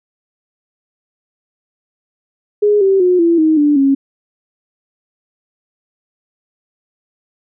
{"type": "tone with pitch steps", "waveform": "sine", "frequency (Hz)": [415.3, 387.5, 361.5, 337.3, 314.7, 293.7, 274], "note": ["G#4", "G4", "F#4", "E4", "D#4", "D4", "C#4"], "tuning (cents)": [0, -20, -40, 40, 20, 0, -20], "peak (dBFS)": -8, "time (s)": [2.62, 3.95], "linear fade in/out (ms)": 10, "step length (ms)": 190, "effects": []}